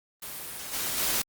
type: noise with level steps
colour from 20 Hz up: white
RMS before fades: -38 / -31 / -27 dBFS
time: 0.22-1.22 s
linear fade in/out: 5 ms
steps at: 0.72 / 0.97 s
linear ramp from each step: 20 ms
effects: Opus 32 kbps